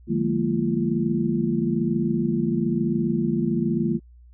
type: tone cluster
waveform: sine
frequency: 149.3 / 176.3 / 210.6 / 231.7 / 342.7 Hz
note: D3 / F3 / G#3 / A#3 / F4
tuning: +29 / +17 / +24 / -10 / -33 cents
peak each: -28 / -28 / -26 / -25 / -27 dBFS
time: 0.07-4 s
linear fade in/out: 50 ms
effects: added 60 Hz sine -46 dBFS peak until 4.33 s